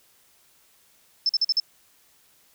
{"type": "tone bursts", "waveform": "sine", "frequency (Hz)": 5270, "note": "E8", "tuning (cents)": -1, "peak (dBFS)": -18, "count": 5, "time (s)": [1.26, 1.6], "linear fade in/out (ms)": 2, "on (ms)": 32, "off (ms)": 45, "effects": ["white hiss -60 dBFS RMS until 2.54 s"]}